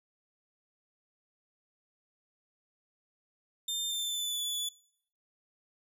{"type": "tone with pitch glide", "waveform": "sawtooth", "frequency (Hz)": [3600, 3451], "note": ["A7", "A7"], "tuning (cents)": [39, -34], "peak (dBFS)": -29, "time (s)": [3.68, 4.69], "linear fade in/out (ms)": 5, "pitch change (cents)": -73, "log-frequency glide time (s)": [3.89, 4.42], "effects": ["noise-tail reverb RT60 0.7 s tail -22 dB re dry"]}